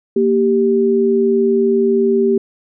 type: tone pair together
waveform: sine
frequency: 233.1 / 392 Hz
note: A#3 / G4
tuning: 0 / 0 cents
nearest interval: major sixth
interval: 900 cents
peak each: -16 / -12 dBFS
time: 0.16-2.38 s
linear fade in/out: 5 ms
effects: none